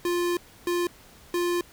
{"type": "tone bursts at uneven times", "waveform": "square", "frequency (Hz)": 349.8, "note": "F4", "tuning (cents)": 3, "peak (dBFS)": -24, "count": 3, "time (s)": [[0.05, 0.37], [0.67, 0.87], [1.34, 1.61]], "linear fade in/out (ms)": 2, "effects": ["pink hiss -52 dBFS RMS until 1.72 s"]}